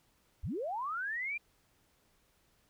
sine linear sweep, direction up, 37.82 to 2425 Hz, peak -34 dBFS, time 0.43-1.38 s, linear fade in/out 10 ms, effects pink hiss -71 dBFS RMS until 2.69 s

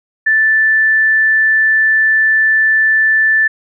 sine tone, 1760 Hz, A6, in tune, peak -8 dBFS, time 0.26-3.48 s, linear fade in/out 10 ms, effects none

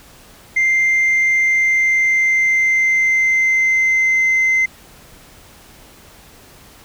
sine tone with pitch glide, 2093 to 2069 Hz, C7 to C7, 0 to -20 cents, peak -10 dBFS, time 0.56-4.66 s, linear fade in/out 10 ms, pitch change -20 cents, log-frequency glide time 1.23-4.37 s, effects tanh soft clip ceiling -10 dBFS + pink hiss -44 dBFS RMS until 6.84 s

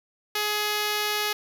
5% pulse tone, 420 Hz, G#4, 19 cents sharp, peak -13 dBFS, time 0.35-1.33 s, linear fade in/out 5 ms, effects 9-bit

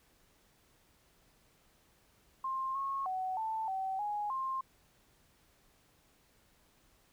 sine tone with pitch steps, 1058 / 1091 / 749 / 884 / 765 / 831 / 1058 Hz, C6 / C#6 / F#5 / A5 / G5 / G#5 / C6, +19 / -28 / +21 / +8 / -42 / +1 / +19 cents, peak -33 dBFS, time 2.44-4.61 s, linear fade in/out 5 ms, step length 310 ms, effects pink hiss -68 dBFS RMS until 7.12 s

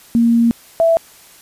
sine tone pair in turn, 233.1 / 661.4 Hz, A#3 / E5, 0 / +6 cents, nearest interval octave + tritone, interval 1806 cents, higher second, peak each -9 dBFS, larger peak neither, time 0.15-0.51 / 0.8-0.97 s, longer first, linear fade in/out 0 ms, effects white hiss -44 dBFS RMS until 1.41 s + resampled to 32000 Hz

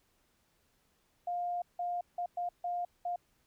sine tone bursts at uneven times, 705 Hz, F5, 16 cents sharp, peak -32 dBFS, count 6, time 1.27-1.62 / 1.79-2.01 / 2.18-2.26 / 2.37-2.49 / 2.64-2.85 / 3.05-3.16 s, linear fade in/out 5 ms, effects pink hiss -73 dBFS RMS until 3.46 s

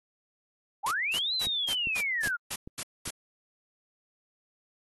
sine linear two-way sweep, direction up then down, 740 to 4134 to 1369 Hz, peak -27 dBFS, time 0.83-2.37 s, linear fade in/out 20 ms, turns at 1.34 s
white noise bursts, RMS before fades -34 dBFS, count 9, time 0.86-3.106 s, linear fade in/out 5 ms, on 54 ms, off 220 ms
click train, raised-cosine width 3 ms, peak -28 dBFS, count 5, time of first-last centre 1.47-3.076 s, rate 2.49 Hz
effects AAC 32 kbps

